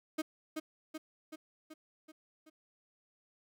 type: tone with echo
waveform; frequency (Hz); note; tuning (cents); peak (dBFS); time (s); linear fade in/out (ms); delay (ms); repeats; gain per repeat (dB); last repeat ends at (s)
35% pulse; 312.6; D#4; +8; -30; 0.18-0.22; 10; 380; 6; -4; 2.5
effects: none